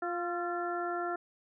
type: harmonic tone with a mistuned harmonic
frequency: 350 Hz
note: F4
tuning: 4 cents sharp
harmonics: 1 / 2 / 3 / 4 / 5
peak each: -36 / -36 / -47 / -37 / -45 dBFS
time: 0.02-1.16 s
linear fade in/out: 5 ms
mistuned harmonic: 4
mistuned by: -40 cents
effects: none